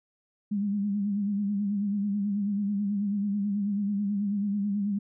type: tone with vibrato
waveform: sine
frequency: 202.8 Hz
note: G#3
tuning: 41 cents flat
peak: -25 dBFS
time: 0.51-4.99 s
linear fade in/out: 10 ms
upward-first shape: sine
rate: 9.2 Hz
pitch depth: 55 cents each way
effects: none